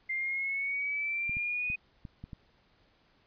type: exponential sweep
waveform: sine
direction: up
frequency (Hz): 2093 to 2500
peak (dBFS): -30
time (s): 0.09-1.76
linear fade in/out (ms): 10
type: clicks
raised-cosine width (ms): 5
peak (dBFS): -30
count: 6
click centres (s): 1.295 / 1.369 / 1.701 / 2.052 / 2.24 / 2.332
effects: pink hiss -67 dBFS RMS until 3.26 s + resampled to 11025 Hz